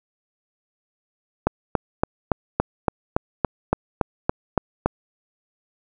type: click train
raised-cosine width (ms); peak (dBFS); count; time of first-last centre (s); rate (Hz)
1; -3; 13; 1.47-4.86; 3.54
effects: none